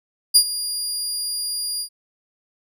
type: tone with ADSR envelope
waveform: 25% pulse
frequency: 4828 Hz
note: D8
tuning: 47 cents sharp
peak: -3 dBFS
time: 0.34-1.89 s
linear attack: 20 ms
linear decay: 74 ms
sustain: -16 dB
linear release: 83 ms
effects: none